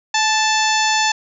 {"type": "harmonic tone with a mistuned harmonic", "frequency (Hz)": 880, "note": "A5", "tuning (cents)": 0, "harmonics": [1, 2, 3, 4, 5, 6, 7, 8], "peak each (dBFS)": [-18, -21, -23, -24, -25, -26, -26, -27], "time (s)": [0.14, 1.12], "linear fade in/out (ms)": 5, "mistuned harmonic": 1, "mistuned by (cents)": -32, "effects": []}